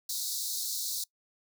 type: high-pass noise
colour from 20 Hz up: pink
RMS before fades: -34 dBFS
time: 0.09-1.04 s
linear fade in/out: 5 ms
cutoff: 3800 Hz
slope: 96 dB/octave
effects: noise-tail reverb RT60 0.1 s tail -23 dB re dry